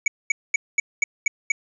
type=tone bursts; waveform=square; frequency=2263 Hz; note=C#7; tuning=35 cents sharp; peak=-16 dBFS; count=7; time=0.06-1.52 s; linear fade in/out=5 ms; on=20 ms; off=220 ms; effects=resampled to 22050 Hz + 8-bit

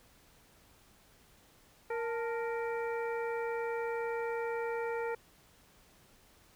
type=harmonic tone with a mistuned harmonic; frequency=466.2 Hz; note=A#4; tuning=in tune; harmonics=1 / 2 / 3 / 4 / 5; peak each=-34 / -40 / -44 / -46 / -48 dBFS; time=1.9-5.15 s; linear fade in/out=5 ms; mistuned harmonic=2; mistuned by=-81 cents; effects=pink hiss -63 dBFS RMS until 6.55 s

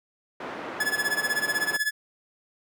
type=band-pass noise; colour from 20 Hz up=pink; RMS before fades=-36 dBFS; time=0.4-1.77 s; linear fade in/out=5 ms; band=330 to 1700 Hz; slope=12 dB/octave
type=tone with tremolo; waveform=45% pulse; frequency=1712 Hz; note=A6; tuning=48 cents flat; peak=-21 dBFS; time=0.8-1.91 s; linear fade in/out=5 ms; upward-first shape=sine; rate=16 Hz; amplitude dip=85%
effects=none

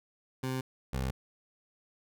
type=tone pair in turn; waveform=20% pulse; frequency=130.1 / 65.26 Hz; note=C3 / C2; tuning=-9 / -4 cents; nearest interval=octave; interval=1195 cents; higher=first; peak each=-27 / -26 dBFS; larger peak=second; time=0.43-0.61 / 0.93-1.11 s; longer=neither; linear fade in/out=5 ms; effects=none

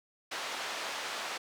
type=band-pass noise; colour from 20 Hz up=pink; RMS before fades=-38 dBFS; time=0.31-1.38 s; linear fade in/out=10 ms; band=680 to 5400 Hz; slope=12 dB/octave; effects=none

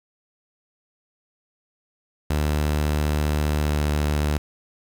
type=tone with pitch glide; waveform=sawtooth; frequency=75 to 74.35 Hz; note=D2 to D2; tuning=+37 to +22 cents; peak=-16 dBFS; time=2.3-4.38 s; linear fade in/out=5 ms; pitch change=-15 cents; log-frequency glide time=3.64-3.7 s; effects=7-bit

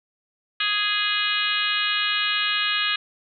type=harmonic tone with a mistuned harmonic; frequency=415.3 Hz; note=G#4; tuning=in tune; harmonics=3 / 4 / 5 / 6 / 7 / 8 / 9 / 10; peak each=-30 / -27 / -32 / -28 / -27 / -29 / -30 / -33 dBFS; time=0.6-2.96 s; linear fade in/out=5 ms; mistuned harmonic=10; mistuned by=-25 cents; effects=none

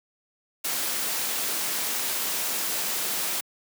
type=noise; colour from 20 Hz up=white; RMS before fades=-28 dBFS; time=0.64-3.41 s; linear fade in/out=10 ms; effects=high-pass 200 Hz 12 dB/octave

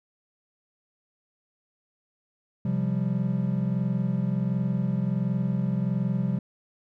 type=chord; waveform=triangle; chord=C suspended fourth; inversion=none; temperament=equal; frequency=130.81 / 174.61 / 196 Hz; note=C3 / F3 / G3; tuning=0 / 0 / 0 cents; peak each=-26 dBFS; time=2.65-6.39 s; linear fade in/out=5 ms; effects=none

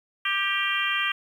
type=harmonic tone with a mistuned harmonic; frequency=395.3 Hz; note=G4; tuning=15 cents sharp; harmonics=3 / 4 / 5 / 6 / 7 / 8; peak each=-30 / -30 / -30 / -30 / -30 / -30 dBFS; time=0.25-1.12 s; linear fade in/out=5 ms; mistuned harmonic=5; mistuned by=-32 cents; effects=9-bit

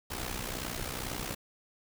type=noise with amplitude modulation; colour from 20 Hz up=pink; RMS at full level=-34 dBFS; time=0.1-1.35 s; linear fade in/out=10 ms; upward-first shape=sine; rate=62.2 Hz; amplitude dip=70%; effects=none

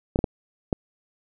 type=clicks; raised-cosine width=2 ms; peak=-8 dBFS; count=4; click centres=0.159 / 0.19 / 0.242 / 0.728 s; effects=none

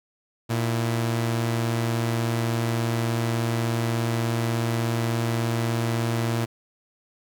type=tone pair together; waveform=sawtooth; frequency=116.53 / 329.6 Hz; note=A#2 / E4; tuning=0 / 0 cents; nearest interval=octave + tritone; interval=1800 cents; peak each=-19 / -29 dBFS; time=0.49-6.46 s; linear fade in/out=20 ms; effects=none

